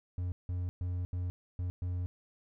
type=tone bursts at uneven times; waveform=triangle; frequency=89.4 Hz; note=F2; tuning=41 cents sharp; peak=-30 dBFS; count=6; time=0.18-0.32 / 0.49-0.69 / 0.81-1.05 / 1.13-1.3 / 1.59-1.7 / 1.82-2.06 s; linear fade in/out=0 ms; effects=none